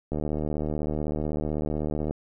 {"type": "click train", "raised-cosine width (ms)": 2, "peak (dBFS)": -16, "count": 152, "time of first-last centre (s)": [0.12, 2.109], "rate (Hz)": 75.9, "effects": []}